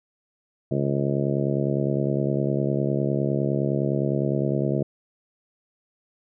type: harmonic tone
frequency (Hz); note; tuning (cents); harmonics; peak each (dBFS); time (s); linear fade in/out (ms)
69.8; C#2; +13; 2 / 3 / 4 / 5 / 6 / 7 / 8 / 9; -25 / -28 / -32 / -28 / -32 / -33 / -34 / -32; 0.71-4.83; 5
effects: none